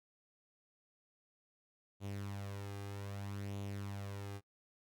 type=tone with flanger; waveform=sawtooth; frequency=100 Hz; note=G2; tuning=35 cents sharp; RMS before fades=-44 dBFS; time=2-4.41 s; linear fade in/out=50 ms; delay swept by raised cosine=0.29 to 2.49 ms; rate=0.63 Hz; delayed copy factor=+0.5; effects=noise-tail reverb RT60 0.1 s tail -21 dB re dry